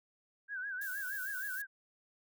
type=tone with vibrato; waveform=sine; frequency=1568 Hz; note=G6; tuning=in tune; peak=-37 dBFS; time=0.48-1.67 s; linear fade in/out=50 ms; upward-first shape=sine; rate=6.4 Hz; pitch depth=110 cents each way
type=noise; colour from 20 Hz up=violet; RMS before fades=-46 dBFS; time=0.81-1.62 s; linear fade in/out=5 ms
effects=none